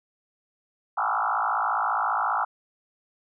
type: tone with frequency modulation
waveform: sine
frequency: 1076 Hz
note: C6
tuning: 48 cents sharp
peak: -22 dBFS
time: 0.97-2.45 s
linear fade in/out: 10 ms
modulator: 54.8 Hz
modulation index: 6
effects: none